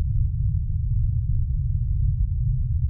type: low-pass noise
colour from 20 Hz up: white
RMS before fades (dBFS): -22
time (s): 0-2.89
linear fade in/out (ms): 0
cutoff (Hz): 130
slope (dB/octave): 48
effects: none